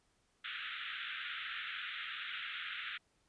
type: band-pass noise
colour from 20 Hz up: pink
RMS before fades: -43 dBFS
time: 0.44-2.98 s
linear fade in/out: 10 ms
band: 1300 to 3700 Hz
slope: 96 dB/octave
effects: pink hiss -75 dBFS RMS until 3.28 s + resampled to 22050 Hz